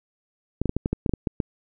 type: clicks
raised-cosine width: 3 ms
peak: -10 dBFS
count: 11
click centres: 0.616 / 0.657 / 0.694 / 0.766 / 0.859 / 0.93 / 1.062 / 1.094 / 1.137 / 1.272 / 1.402 s
effects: none